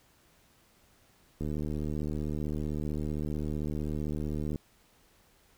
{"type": "click train", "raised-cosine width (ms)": 3, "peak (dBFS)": -22, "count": 239, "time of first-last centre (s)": [1.41, 4.558], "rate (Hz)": 75.6, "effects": ["pink hiss -64 dBFS RMS until 5.57 s"]}